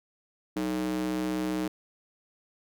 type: tone with high-pass filter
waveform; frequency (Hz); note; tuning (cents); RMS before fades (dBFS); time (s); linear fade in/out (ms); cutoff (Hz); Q
square; 62.3; B1; +16; -30; 0.56-1.68; 5; 260; 6.5
effects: none